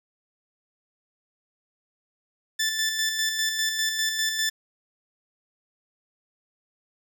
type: tone with tremolo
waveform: 15% pulse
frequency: 1760 Hz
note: A6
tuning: in tune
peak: -16 dBFS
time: 2.59-4.5 s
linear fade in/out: 10 ms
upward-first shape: square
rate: 5 Hz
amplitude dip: 40%
effects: none